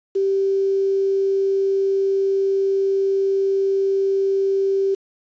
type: tone with quantisation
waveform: sine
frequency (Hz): 390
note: G4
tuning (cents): -9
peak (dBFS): -16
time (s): 0.15-4.95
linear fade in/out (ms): 10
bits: 7
effects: resampled to 16000 Hz